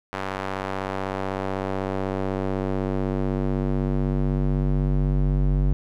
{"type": "tone with band-pass filter sweep", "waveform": "square", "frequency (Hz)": 48, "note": "G1", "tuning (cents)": -36, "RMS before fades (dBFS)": -24, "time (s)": [0.13, 5.73], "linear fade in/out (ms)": 0, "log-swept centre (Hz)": [1200, 110], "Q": 0.82, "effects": []}